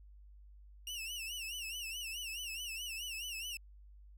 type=tone with vibrato; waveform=sawtooth; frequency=2786 Hz; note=F7; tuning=5 cents flat; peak=-37 dBFS; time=0.87-3.57 s; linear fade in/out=2 ms; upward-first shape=sine; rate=4.7 Hz; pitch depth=130 cents each way; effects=added 50 Hz sine -54 dBFS peak until 4.17 s